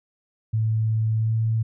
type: tone with pitch glide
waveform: sine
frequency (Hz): 110.4 to 111.94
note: A2 to A2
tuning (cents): +6 to +30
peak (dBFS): -19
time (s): 0.53-1.63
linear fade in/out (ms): 10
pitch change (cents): +24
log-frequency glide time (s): 1.17-1.34
effects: none